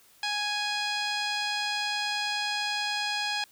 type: tone with low-pass filter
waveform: 15% pulse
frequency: 830.6 Hz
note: G#5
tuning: in tune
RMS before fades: -30 dBFS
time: 0.23-3.44 s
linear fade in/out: 2 ms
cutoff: 5200 Hz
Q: 8.2
effects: white hiss -59 dBFS RMS until 3.51 s